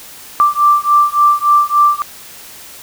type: beating tone pair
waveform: sine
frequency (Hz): 1174.7 / 1178.2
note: D6 / D6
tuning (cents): 0 / +5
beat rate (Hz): 3.5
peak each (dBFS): -11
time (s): 0.4-2.02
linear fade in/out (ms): 0
effects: white hiss -35 dBFS RMS until 2.82 s